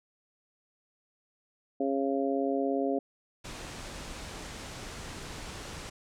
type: harmonic tone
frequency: 137.1 Hz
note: C#3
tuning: 19 cents flat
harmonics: 2 / 3 / 4 / 5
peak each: -30 / -32 / -33 / -34 dBFS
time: 1.8-2.99 s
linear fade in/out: 5 ms
type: low-pass noise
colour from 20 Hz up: pink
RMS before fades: -42 dBFS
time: 3.44-5.9 s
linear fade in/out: 10 ms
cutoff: 8800 Hz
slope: 24 dB/octave
effects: none